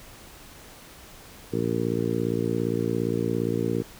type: harmonic tone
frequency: 57.4 Hz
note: A#1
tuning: 26 cents flat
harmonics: 2 / 3 / 4 / 5 / 6 / 7 / 8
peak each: -31 / -31 / -31 / -31 / -31 / -31 / -31 dBFS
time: 1.52-3.83 s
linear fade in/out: 20 ms
effects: pink hiss -47 dBFS RMS until 3.99 s